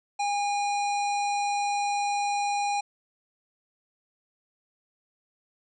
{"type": "harmonic tone", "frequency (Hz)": 814, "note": "G#5", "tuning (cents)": -35, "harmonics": [1, 3, 5, 7, 9, 10], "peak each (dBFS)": [-25, -35, -39, -42, -44, -45], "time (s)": [0.19, 2.81], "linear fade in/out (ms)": 10, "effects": []}